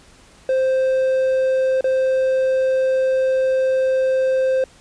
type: tone with dropouts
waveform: triangle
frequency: 523.3 Hz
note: C5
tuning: in tune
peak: -13 dBFS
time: 0.49-4.64 s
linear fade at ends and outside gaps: 2 ms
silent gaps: 1.809-1.842 s
effects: pink hiss -49 dBFS RMS until 4.8 s + resampled to 22050 Hz